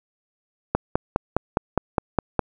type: click train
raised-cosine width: 1 ms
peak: -4 dBFS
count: 9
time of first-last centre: 0.75-2.393 s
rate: 4.87 Hz
effects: none